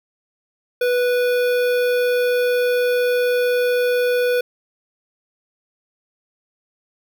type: tone with notch filter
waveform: square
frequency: 492.1 Hz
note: B4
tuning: 6 cents flat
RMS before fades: -18 dBFS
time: 0.81-4.41 s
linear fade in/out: 5 ms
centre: 7300 Hz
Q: 0.71
effects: none